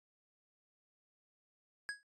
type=tone with exponential decay; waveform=square; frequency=1661.2 Hz; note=G#6; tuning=in tune; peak=-35 dBFS; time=1.89-2.03 s; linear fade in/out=0 ms; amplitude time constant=30 ms; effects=noise-tail reverb RT60 0.1 s tail -26 dB re dry + resampled to 24000 Hz